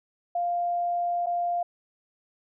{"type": "tone with dropouts", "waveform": "sine", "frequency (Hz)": 698.5, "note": "F5", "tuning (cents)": 0, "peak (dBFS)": -24, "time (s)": [0.35, 1.63], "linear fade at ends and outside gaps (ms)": 5, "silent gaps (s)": [1.261, 1.267], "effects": []}